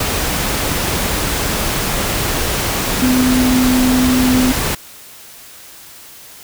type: tone in noise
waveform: sine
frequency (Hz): 253.9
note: B3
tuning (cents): +48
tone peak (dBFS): -11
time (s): 3.02-4.52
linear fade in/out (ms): 5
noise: pink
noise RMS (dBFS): -18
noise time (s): 0-4.75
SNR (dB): +4
effects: white hiss -38 dBFS RMS until 6.43 s